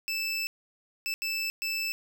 25% pulse tone bursts at uneven times, 2637 Hz, E7, in tune, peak -25 dBFS, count 4, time 0.08-0.47 / 1.06-1.14 / 1.22-1.5 / 1.62-1.92 s, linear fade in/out 0 ms, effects none

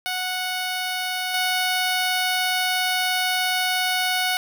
10% pulse tone with level steps, 737 Hz, F#5, 7 cents flat, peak -16 / -12 dBFS, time 0.06-4.37 s, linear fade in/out 0 ms, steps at 1.34 s, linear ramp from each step 2 ms, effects none

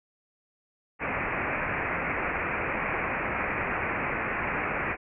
white low-pass noise, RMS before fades -30 dBFS, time 0.99-4.97 s, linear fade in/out 50 ms, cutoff 2500 Hz, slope 96 dB/octave, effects none

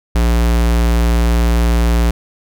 square tone, 58.27 Hz, A#1, in tune, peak -11 dBFS, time 0.15-2.11 s, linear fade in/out 5 ms, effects none

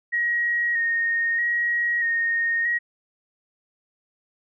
sine tone with vibrato, 1874 Hz, A#6, 9 cents sharp, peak -20 dBFS, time 0.12-2.79 s, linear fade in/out 20 ms, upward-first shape square, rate 0.79 Hz, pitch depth 21 cents each way, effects none

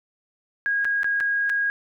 sine tone with dropouts, 1638 Hz, G#6, 24 cents flat, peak -20 dBFS, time 0.66-1.7 s, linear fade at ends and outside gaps 0 ms, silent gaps 0.846-0.852 / 1.032-1.044 / 1.202-1.207 / 1.495-1.499 s, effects none

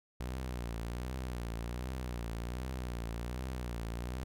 sawtooth tone with vibrato, 60.5 Hz, B1, 35 cents flat, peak -33 dBFS, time 0.2-4.24 s, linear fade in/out 5 ms, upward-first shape triangle, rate 1.3 Hz, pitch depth 130 cents each way, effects none

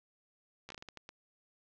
slowing click train, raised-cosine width 0.2 ms, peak -29 dBFS, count 9, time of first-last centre 0.69-1.091 s, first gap 13 ms, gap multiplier 1.37, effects low-pass 6000 Hz 12 dB/octave + 11-bit

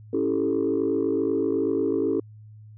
sine chord, A dominant seventh, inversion first, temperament equal, 277.2 / 329.6 / 392 / 440 Hz, C#4 / E4 / G4 / A4, 0 / 0 / 0 / 0 cents, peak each -26 dBFS, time 0.13-2.2 s, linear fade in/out 5 ms, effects tanh soft clip ceiling -14 dBFS + added 107 Hz sine -43 dBFS peak until 2.77 s

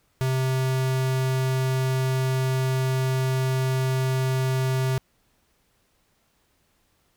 square tone, 130.81 Hz, C3, in tune, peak -22 dBFS, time 0.21-4.98 s, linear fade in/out 0 ms, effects pink hiss -67 dBFS RMS until 7.16 s

